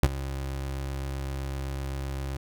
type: tone with ADSR envelope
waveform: 30% pulse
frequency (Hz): 67.8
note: C#2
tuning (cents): -38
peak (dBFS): -11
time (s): 0.03-2.37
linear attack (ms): 4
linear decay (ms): 40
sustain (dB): -17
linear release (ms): 5
effects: none